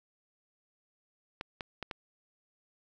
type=clicks; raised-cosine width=0.3 ms; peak=-21 dBFS; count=4; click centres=1.411 / 1.608 / 1.827 / 1.912 s; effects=none